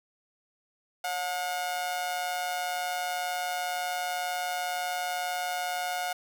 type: tone with amplitude modulation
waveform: sawtooth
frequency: 721 Hz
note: F#5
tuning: 45 cents flat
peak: -23 dBFS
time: 1.04-6.13 s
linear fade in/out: 5 ms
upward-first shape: sine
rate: 162 Hz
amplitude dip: 60%
effects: none